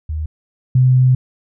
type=tone pair in turn; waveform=sine; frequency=77.4 / 128.16 Hz; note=D#2 / C3; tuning=-9 / -35 cents; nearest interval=major sixth; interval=874 cents; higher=second; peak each=-19 / -8 dBFS; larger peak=second; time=0.09-0.26 / 0.75-1.15 s; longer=second; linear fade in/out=5 ms; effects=none